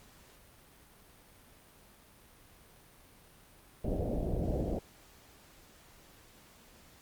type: low-pass noise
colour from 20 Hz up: pink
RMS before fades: -33 dBFS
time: 3.84-4.79 s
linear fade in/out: 5 ms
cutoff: 690 Hz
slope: 48 dB/octave
effects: pink hiss -59 dBFS RMS until 7.01 s + Opus 48 kbps